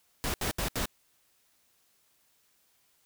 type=noise bursts; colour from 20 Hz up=pink; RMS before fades=-31 dBFS; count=4; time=0.24-0.856 s; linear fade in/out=0 ms; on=100 ms; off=72 ms; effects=white hiss -69 dBFS RMS until 3.05 s